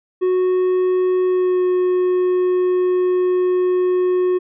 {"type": "tone with pitch glide", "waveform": "triangle", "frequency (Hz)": [367.7, 364.1], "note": ["F#4", "F#4"], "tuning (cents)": [-11, -28], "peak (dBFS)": -12, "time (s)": [0.21, 4.39], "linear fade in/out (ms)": 20, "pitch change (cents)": -17, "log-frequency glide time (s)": [1.26, 1.64], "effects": ["resampled to 8000 Hz"]}